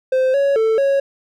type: tone with pitch steps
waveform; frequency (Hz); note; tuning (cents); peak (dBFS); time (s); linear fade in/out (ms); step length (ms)
triangle; 519 / 558 / 443.9 / 552; C5 / C#5 / A4 / C#5; -14 / +11 / +15 / -7; -11; 0.12-1; 5; 220
effects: none